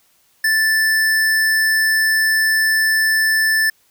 square tone, 1760 Hz, A6, in tune, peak -14 dBFS, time 0.44-3.7 s, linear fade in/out 5 ms, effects white hiss -58 dBFS RMS until 3.9 s

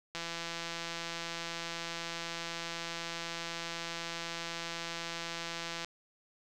click train, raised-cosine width 0.2 ms, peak -21 dBFS, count 958, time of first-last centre 0.15-5.846 s, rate 168 Hz, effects none

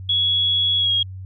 sine tone with pitch glide, 3355 to 3278 Hz, G#7 to G#7, +17 to -23 cents, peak -16 dBFS, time 0.09-1.03 s, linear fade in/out 5 ms, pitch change -40 cents, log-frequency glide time 0.78-0.92 s, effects added 94 Hz sine -31 dBFS peak until 1.25 s

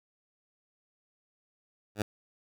10% pulse tone with exponential growth, 104.9 Hz, G#2, 18 cents sharp, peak -17 dBFS, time 1.95-2.02 s, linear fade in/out 5 ms, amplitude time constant 15 ms, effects none

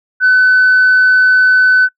sine tone, 1508 Hz, F#6, 32 cents sharp, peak -4 dBFS, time 0.2-1.89 s, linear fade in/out 50 ms, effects noise-tail reverb RT60 0.1 s tail -24 dB re dry + tanh soft clip ceiling -3 dBFS

